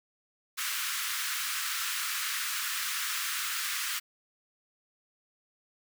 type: high-pass noise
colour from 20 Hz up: pink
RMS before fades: -33 dBFS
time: 0.57-4 s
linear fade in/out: 20 ms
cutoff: 1200 Hz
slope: 48 dB/octave
effects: none